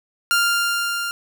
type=tone with level ramp; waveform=sawtooth; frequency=1396.9 Hz; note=F6; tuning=in tune; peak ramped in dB=-11 to -20 dBFS; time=0.31-1.11 s; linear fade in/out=0 ms; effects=none